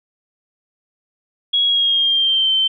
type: tone with pitch glide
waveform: sine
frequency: 3322 to 3100 Hz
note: G#7 to G7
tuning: 0 to -20 cents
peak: -13 dBFS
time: 1.53-2.68 s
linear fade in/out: 10 ms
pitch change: -120 cents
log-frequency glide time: 1.64-2.52 s
effects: none